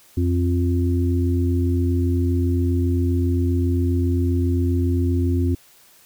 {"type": "harmonic tone", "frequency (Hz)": 87.5, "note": "F2", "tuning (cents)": 4, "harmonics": [1, 3, 4], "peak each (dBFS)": [-18, -23, -27], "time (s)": [0.17, 5.55], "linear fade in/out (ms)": 5, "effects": ["white hiss -52 dBFS RMS until 6.05 s"]}